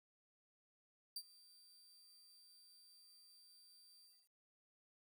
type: tone with ADSR envelope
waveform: sawtooth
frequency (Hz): 4681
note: D8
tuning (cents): -7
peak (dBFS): -39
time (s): 1.16-4.31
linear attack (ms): 4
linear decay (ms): 58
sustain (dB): -22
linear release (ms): 260
effects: 13-bit